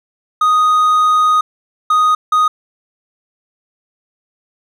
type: tone bursts at uneven times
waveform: triangle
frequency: 1244.5 Hz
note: D#6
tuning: in tune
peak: -7 dBFS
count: 3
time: 0.41-1.41 / 1.9-2.15 / 2.32-2.48 s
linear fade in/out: 5 ms
effects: none